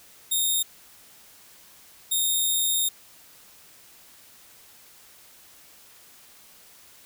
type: tone bursts at uneven times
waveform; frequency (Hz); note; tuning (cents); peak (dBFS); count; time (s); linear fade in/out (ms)
10% pulse; 3685; A#7; -21; -14; 2; 0.31-0.63 / 2.11-2.89; 10
effects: white hiss -52 dBFS RMS until 7.05 s